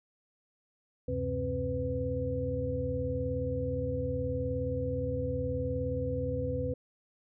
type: tone cluster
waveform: sine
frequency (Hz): 75 / 94.2 / 131.8 / 263.8 / 499.5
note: D2 / F#2 / C3 / C4 / B4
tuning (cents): +37 / +32 / +13 / +14 / +20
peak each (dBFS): -38 / -38 / -37 / -38 / -33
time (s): 1.08-6.74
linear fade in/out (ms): 5
effects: none